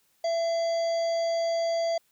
harmonic tone with a mistuned harmonic, 668 Hz, E5, 23 cents sharp, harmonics 1 / 3 / 5 / 7 / 9 / 10, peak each -24 / -43 / -46 / -40 / -53 / -49 dBFS, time 0.24-1.98 s, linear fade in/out 5 ms, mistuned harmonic 3, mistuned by +30 cents, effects white hiss -68 dBFS RMS until 2.11 s

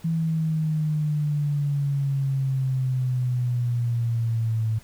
sine exponential sweep, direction down, 164.81 to 110 Hz, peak -21 dBFS, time 0.04-4.79 s, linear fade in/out 10 ms, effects pink hiss -52 dBFS RMS until 4.83 s

